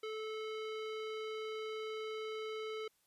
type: tone with low-pass filter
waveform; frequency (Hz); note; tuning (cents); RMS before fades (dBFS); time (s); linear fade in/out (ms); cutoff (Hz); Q
square; 435.6; A4; -17; -42; 0.03-2.88; 5; 3400; 1.6
effects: white hiss -75 dBFS RMS until 3.06 s + resampled to 32000 Hz